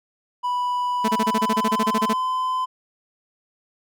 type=tone with pitch glide; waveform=triangle; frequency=986 to 1020.8 Hz; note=B5 to C6; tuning=-3 to -43 cents; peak=-19 dBFS; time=0.43-2.66 s; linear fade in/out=20 ms; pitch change=+60 cents; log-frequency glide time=1.14-1.85 s
type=tone bursts; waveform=sawtooth; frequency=220 Hz; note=A3; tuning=in tune; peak=-15 dBFS; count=15; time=1.04-2.135 s; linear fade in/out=10 ms; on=45 ms; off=30 ms
effects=none